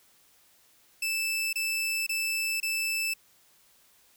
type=tone bursts; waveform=sawtooth; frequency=2637 Hz; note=E7; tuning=in tune; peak=-24 dBFS; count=4; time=1.02-3.138 s; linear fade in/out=5 ms; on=510 ms; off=26 ms; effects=white hiss -62 dBFS RMS until 4.16 s